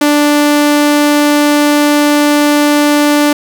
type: tone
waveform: sawtooth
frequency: 293.7 Hz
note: D4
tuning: in tune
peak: -3 dBFS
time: 0.01-3.33 s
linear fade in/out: 5 ms
effects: none